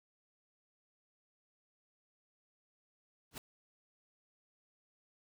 pink noise with exponential growth, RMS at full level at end -38 dBFS, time 3.31-3.38 s, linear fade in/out 2 ms, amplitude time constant 15 ms, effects none

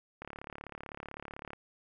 click train, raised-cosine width 0.5 ms, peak -27 dBFS, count 48, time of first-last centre 0.22-1.533 s, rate 35.8 Hz, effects none

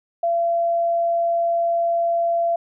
sine tone, 680 Hz, F5, 46 cents flat, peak -17 dBFS, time 0.23-2.56 s, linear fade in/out 5 ms, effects none

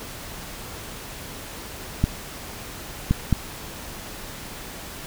clicks, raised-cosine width 5 ms, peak -5 dBFS, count 3, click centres 2.04 / 3.11 / 3.327 s, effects pink hiss -37 dBFS RMS until 5.06 s

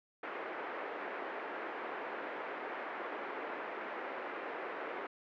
pink band-pass noise, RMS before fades -42 dBFS, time 0.23-5.07 s, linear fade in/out 5 ms, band 350 to 2100 Hz, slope 24 dB/octave, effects none

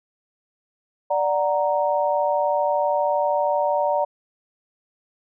sine chord, D augmented, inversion none, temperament equal, 587.3 / 740 / 932.3 Hz, D5 / F#5 / A#5, 0 / 0 / 0 cents, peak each -21 / -25 / -23 dBFS, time 1.1-4.05 s, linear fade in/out 10 ms, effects none

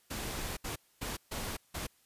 pink noise bursts at uneven times, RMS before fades -38 dBFS, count 5, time 0.1-0.57 / 0.64-0.76 / 1.01-1.17 / 1.31-1.57 / 1.74-1.87 s, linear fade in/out 10 ms, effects white hiss -68 dBFS RMS until 2.05 s + resampled to 32000 Hz

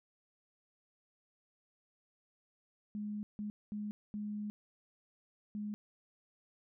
sine tone bursts at uneven times, 209 Hz, G#3, 11 cents sharp, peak -37 dBFS, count 5, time 2.95-3.23 / 3.39-3.5 / 3.72-3.91 / 4.14-4.5 / 5.55-5.74 s, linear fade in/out 0 ms, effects none

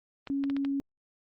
clicks, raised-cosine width 0.3 ms, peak -24 dBFS, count 5, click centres 0.273 / 0.439 / 0.499 / 0.566 / 0.649 s
sine tone, 277.2 Hz, C#4, in tune, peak -27 dBFS, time 0.3-0.8 s, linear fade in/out 0 ms
effects Opus 32 kbps

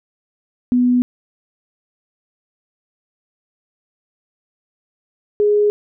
sine tone pair in turn, 247.2 / 415.7 Hz, B3 / G#4, +2 / +2 cents, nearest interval major sixth, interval 900 cents, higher second, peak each -11 dBFS, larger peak neither, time 0.72-1.02 / 5.4-5.7 s, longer neither, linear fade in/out 0 ms, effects none

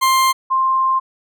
40% pulse / sine tone pair in turn, 1053 / 1053 Hz, C6 / C6, +11 / +11 cents, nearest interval unison, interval 0 cents, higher neither, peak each -11 / -13 dBFS, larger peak first, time 0.01-0.33 / 0.5-1 s, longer second, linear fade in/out 20 ms, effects none

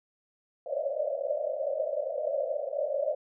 pink band-pass noise, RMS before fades -31 dBFS, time 0.66-3.15 s, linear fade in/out 5 ms, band 540 to 630 Hz, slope 96 dB/octave, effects none

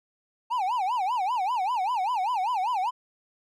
triangle tone with vibrato, 861 Hz, A5, 38 cents flat, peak -22 dBFS, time 0.5-2.91 s, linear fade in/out 20 ms, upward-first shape sine, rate 5.1 Hz, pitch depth 280 cents each way, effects none

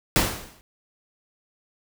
pink noise with exponential decay, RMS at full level -17 dBFS, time 0.16-0.61 s, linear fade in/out 0 ms, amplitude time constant 96 ms, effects none

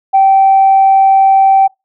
sine tone, 776 Hz, G5, 18 cents flat, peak -3 dBFS, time 0.13-1.68 s, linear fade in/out 20 ms, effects noise-tail reverb RT60 0.2 s tail -24 dB re dry + tanh soft clip ceiling 0 dBFS

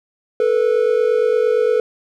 triangle tone pair together, 439.5 / 488.2 Hz, A4 / B4, -2 / -20 cents, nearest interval major second, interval 182 cents, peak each -14 dBFS, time 0.4-1.8 s, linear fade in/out 2 ms, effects none

